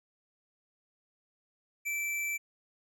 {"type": "tone", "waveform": "square", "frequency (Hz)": 2329, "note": "D7", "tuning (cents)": -15, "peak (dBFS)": -32, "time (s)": [1.85, 2.38], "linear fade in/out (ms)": 20, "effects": []}